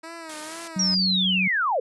10% pulse tone with vibrato, 320 Hz, D#4, 49 cents sharp, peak -28 dBFS, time 0.03-0.95 s, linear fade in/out 10 ms, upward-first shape sine, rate 2.1 Hz, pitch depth 83 cents each way
white high-pass noise, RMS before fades -38 dBFS, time 0.29-0.68 s, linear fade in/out 5 ms, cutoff 210 Hz, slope 12 dB/octave
sine tone, 187.1 Hz, F#3, 20 cents sharp, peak -24 dBFS, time 0.76-1.48 s, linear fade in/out 5 ms
sine linear sweep, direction down, 5750 to 450 Hz, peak -20 dBFS, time 0.79-1.8 s, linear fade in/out 5 ms
effects resampled to 24000 Hz

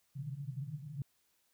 white band-pass noise, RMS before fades -42 dBFS, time 0.15-1.02 s, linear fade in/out 2 ms, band 130 to 150 Hz, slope 96 dB/octave, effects white hiss -75 dBFS RMS until 1.53 s

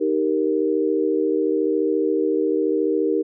sine chord, Eb major, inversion none, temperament equal, 311.1 / 392 / 466.2 Hz, Eb4 / G4 / Bb4, 0 / 0 / 0 cents, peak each -22 dBFS, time 0-3.23 s, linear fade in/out 20 ms, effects none

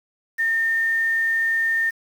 sine tone with quantisation, 1817 Hz, A#6, 45 cents flat, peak -18 dBFS, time 0.38-1.91 s, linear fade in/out 20 ms, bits 7, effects none

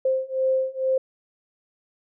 sine beating tone pair, 523.3 / 525.5 Hz, C5 / C5, 0 / +7 cents, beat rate 2.2 Hz, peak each -24 / -23 dBFS, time 0.05-0.98 s, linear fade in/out 5 ms, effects none

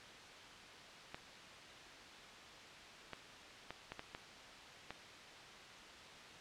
clicks, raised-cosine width 0.3 ms, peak -28 dBFS, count 7, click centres 1.145 / 3.133 / 3.706 / 3.92 / 3.994 / 4.149 / 4.906 s, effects white hiss -54 dBFS RMS until 6.4 s + low-pass 4000 Hz 12 dB/octave

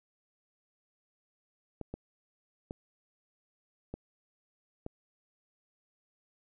clicks, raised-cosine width 2 ms, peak -25 dBFS, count 5, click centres 1.813 / 1.94 / 2.709 / 3.94 / 4.864 s, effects none

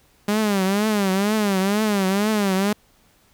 sawtooth tone with vibrato, 202.3 Hz, G#3, 45 cents flat, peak -14 dBFS, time 0.28-2.73 s, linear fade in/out 5 ms, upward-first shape triangle, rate 2.1 Hz, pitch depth 150 cents each way, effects pink hiss -58 dBFS RMS until 3.33 s

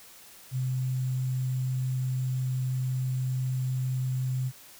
sine tone with sample-and-hold, 129 Hz, C3, 24 cents flat, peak -26 dBFS, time 0.51-4.52 s, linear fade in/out 50 ms, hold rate 7350 Hz, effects white hiss -51 dBFS RMS until 4.79 s

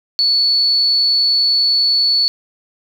sine tone, 4435 Hz, C#8, in tune, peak -11 dBFS, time 0.19-2.28 s, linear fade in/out 0 ms, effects 7-bit

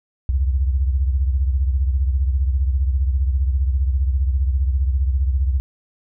sine beating tone pair, 65.41 / 80.41 Hz, C2 / E2, 0 / -42 cents, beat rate 15 Hz, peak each -16 / -24 dBFS, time 0.29-5.6 s, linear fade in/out 0 ms, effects none

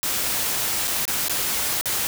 white noise with dropouts, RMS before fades -24 dBFS, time 0.03-2.07 s, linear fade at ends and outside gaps 0 ms, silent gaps 0.874-0.878 / 1.053-1.079 / 1.283-1.296 / 1.811-1.857 s, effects none

